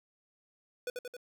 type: tone with echo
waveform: square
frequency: 493.9 Hz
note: B4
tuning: in tune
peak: -34 dBFS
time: 0.87-0.9 s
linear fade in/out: 2 ms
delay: 89 ms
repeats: 3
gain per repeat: -3 dB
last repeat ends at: 1.167 s
effects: none